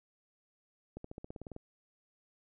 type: accelerating click train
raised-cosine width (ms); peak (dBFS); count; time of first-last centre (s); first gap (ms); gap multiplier
2; -30; 11; 0.97-1.564; 74; 0.95
effects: none